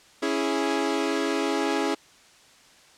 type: chord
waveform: sawtooth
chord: C# minor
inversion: none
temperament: equal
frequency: 277.2 / 329.6 / 415.3 Hz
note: C#4 / E4 / G#4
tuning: 0 / 0 / 0 cents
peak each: -24 dBFS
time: 0.22-1.95 s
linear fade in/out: 10 ms
effects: white hiss -54 dBFS RMS until 2.97 s + low-pass 7000 Hz 12 dB/octave